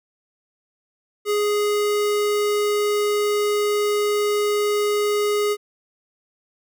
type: tone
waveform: square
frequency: 415.3 Hz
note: G#4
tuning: in tune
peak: -19 dBFS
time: 1.25-5.57 s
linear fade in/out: 50 ms
effects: none